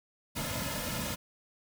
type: noise with comb filter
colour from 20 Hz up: pink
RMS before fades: -35 dBFS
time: 0.35-1.16 s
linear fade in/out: 20 ms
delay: 2.6 ms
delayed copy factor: -0.8
effects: none